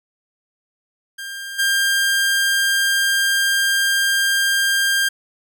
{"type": "tone with level steps", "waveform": "sawtooth", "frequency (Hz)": 1598, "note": "G6", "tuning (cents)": 33, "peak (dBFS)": [-25, -12], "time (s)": [1.18, 5.09], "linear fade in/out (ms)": 10, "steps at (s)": 1.58, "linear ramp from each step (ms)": 20, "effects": []}